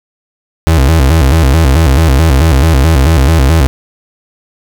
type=tone with vibrato; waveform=35% pulse; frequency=73.42 Hz; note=D2; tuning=in tune; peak=-3 dBFS; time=0.67-3.67 s; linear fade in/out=0 ms; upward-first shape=square; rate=4.6 Hz; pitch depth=180 cents each way; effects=none